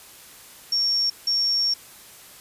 sine tone bursts at uneven times, 5510 Hz, F8, 24 cents flat, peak -19 dBFS, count 2, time 0.72-1.1 / 1.27-1.74 s, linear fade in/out 5 ms, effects white hiss -46 dBFS RMS until 2.4 s + resampled to 32000 Hz

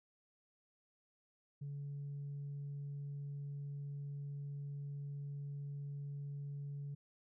sine tone, 142.3 Hz, C#3, 46 cents sharp, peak -40 dBFS, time 1.61-6.95 s, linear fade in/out 10 ms, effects tanh soft clip ceiling -39 dBFS

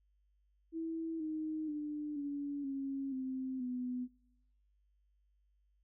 sine tone with pitch steps, 326.1 / 311.9 / 298.3 / 285.4 / 273 / 261.1 / 249.7 Hz, E4 / D#4 / D4 / D4 / C#4 / C4 / B3, -19 / +4 / +27 / -49 / -26 / -3 / +19 cents, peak -36 dBFS, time 0.72-4.08 s, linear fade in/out 50 ms, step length 480 ms, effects noise-tail reverb RT60 0.8 s tail -20 dB re dry + added 50 Hz sine -70 dBFS peak until 5.83 s

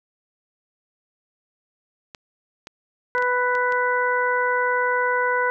clicks, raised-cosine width 0.2 ms, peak -20 dBFS, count 6, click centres 2.148 / 2.671 / 3.181 / 3.224 / 3.552 / 3.723 s
harmonic tone, 495.4 Hz, B4, 5 cents sharp, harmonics 1 / 2 / 3 / 4, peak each -24 / -23 / -23 / -29 dBFS, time 3.15-5.5 s, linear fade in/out 0 ms
effects none

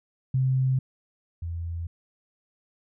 sine tone pair in turn, 130.81 / 84.3 Hz, C3 / E2, 0 / +39 cents, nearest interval minor sixth, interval 761 cents, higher first, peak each -20 / -29 dBFS, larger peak first, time 0.34-0.79 / 1.42-1.87 s, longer neither, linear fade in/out 5 ms, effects none

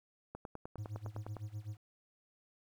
click train, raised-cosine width 1 ms, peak -30 dBFS, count 11, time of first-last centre 0.35-1.367 s, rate 9.83 Hz
triangle tone with tremolo, 105.5 Hz, G#2, 28 cents sharp, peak -36 dBFS, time 0.78-1.77 s, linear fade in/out 5 ms, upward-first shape sine, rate 7.9 Hz, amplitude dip 90%
effects 11-bit

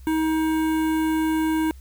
square tone with notch filter, 316.6 Hz, D#4, 30 cents sharp, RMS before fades -22 dBFS, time 0.07-1.71 s, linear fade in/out 0 ms, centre 5000 Hz, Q 0.57, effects added 65 Hz sine -40 dBFS peak until 1.8 s + white hiss -58 dBFS RMS until 1.8 s

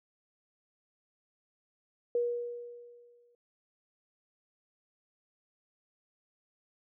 sine tone with exponential decay, 479.3 Hz, A#4, 48 cents sharp, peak -25 dBFS, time 2.15-3.35 s, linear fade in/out 2 ms, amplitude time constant 260 ms, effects none

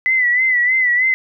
sine tone with vibrato, 2000 Hz, B6, 21 cents sharp, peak -12 dBFS, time 0.06-1.14 s, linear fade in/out 0 ms, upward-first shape sine, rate 3.2 Hz, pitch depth 66 cents each way, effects none

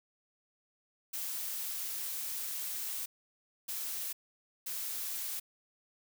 blue noise bursts at uneven times, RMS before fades -38 dBFS, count 3, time 1.13-3.06 / 3.68-4.13 / 4.66-5.4 s, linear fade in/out 10 ms, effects none

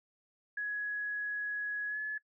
sine tone with pitch glide, 1676 to 1710.2 Hz, G#6 to A6, +15 to -50 cents, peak -33 dBFS, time 0.57-2.18 s, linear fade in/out 5 ms, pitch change +35 cents, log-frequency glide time 1.88-1.98 s, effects noise-tail reverb RT60 0.1 s tail -22 dB re dry

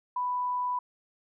sine tone, 991 Hz, B5, 6 cents sharp, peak -27 dBFS, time 0.16-0.79 s, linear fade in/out 5 ms, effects none

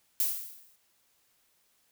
violet noise with exponential decay, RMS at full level -25 dBFS, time 0.2-0.76 s, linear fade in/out 1 ms, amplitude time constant 120 ms, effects white hiss -70 dBFS RMS until 1.91 s

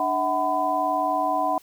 sine tone cluster, 296 / 645 / 744 / 1005 Hz, D4 / E5 / F#5 / B5, +14 / -38 / +9 / +30 cents, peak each -31 / -28 / -24 / -25 dBFS, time 0-1.58 s, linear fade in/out 2 ms, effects white hiss -54 dBFS RMS until 1.62 s

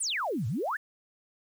sine exponential two-way sweep, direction down then up, 10130 to 100 to 1879 Hz, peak -28 dBFS, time 0-0.77 s, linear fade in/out 10 ms, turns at 0.47 s, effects 9-bit

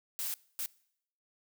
blue noise bursts at uneven times, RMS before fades -36 dBFS, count 2, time 0.19-0.34 / 0.59-0.66 s, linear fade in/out 0 ms, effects noise-tail reverb RT60 0.7 s tail -23 dB re dry

